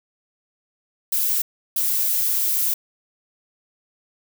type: noise bursts at uneven times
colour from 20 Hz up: violet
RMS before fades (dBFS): -21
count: 2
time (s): 1.12-1.42 / 1.76-2.74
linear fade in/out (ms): 5
effects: none